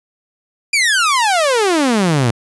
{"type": "exponential sweep", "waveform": "sawtooth", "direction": "down", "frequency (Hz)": [2433, 110], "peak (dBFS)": -8, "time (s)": [0.73, 2.31], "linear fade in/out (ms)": 5, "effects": ["resampled to 24000 Hz"]}